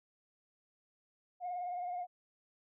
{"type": "tone with vibrato", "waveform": "sine", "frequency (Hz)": 715, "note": "F5", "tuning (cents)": 41, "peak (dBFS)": -35, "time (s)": [1.4, 2.07], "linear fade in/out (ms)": 50, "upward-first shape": "triangle", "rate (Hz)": 19, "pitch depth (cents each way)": 48, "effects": ["tanh soft clip ceiling -33 dBFS"]}